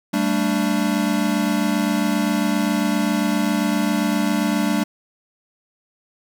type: chord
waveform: square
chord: G suspended second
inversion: none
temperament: equal with one note detuned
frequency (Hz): 196 / 223.5 / 293.7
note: G3 / A3 / D4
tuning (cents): 0 / +27 / 0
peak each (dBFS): -23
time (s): 0.13-4.84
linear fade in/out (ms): 10
effects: none